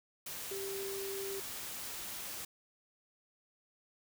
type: tone in noise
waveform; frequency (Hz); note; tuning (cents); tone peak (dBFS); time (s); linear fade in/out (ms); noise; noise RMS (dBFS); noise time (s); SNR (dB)
sine; 392; G4; 0; -39; 0.51-1.4; 5; white; -43; 0.26-2.45; +1
effects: none